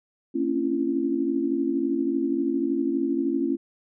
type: tone cluster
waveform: sine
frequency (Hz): 229.2 / 274.1 / 286.7 / 337.6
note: A#3 / C#4 / D4 / E4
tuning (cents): -29 / -19 / -42 / +41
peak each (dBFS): -31 / -25 / -33 / -26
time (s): 0.34-3.57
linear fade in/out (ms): 20
effects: none